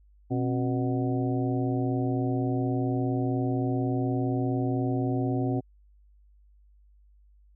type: harmonic tone with a mistuned harmonic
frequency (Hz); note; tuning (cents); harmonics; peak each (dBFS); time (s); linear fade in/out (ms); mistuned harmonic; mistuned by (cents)
123.47; B2; 0; 1 / 2 / 3 / 4 / 5 / 6; -28 / -28 / -33 / -40 / -39 / -37; 0.3-5.61; 20; 2; +130
effects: added 50 Hz sine -55 dBFS peak until 7.55 s